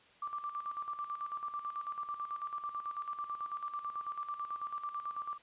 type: tone with tremolo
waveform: sine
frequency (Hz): 1174.7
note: D6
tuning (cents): 0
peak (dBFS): -35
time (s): 0.22-5.38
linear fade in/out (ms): 5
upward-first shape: square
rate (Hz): 9.1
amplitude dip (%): 65
effects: white hiss -62 dBFS RMS until 5.42 s + resampled to 8000 Hz